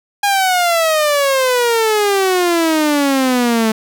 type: exponential sweep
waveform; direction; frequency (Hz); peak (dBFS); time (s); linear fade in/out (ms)
sawtooth; down; 819 to 217.4; -8; 0.23-3.72; 5
effects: none